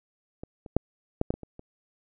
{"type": "clicks", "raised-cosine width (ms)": 2, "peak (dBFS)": [-24, -28, -7, -10, -11, -22, -27, -29], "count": 8, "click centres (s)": [0.435, 0.662, 0.766, 1.214, 1.305, 1.34, 1.433, 1.594], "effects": []}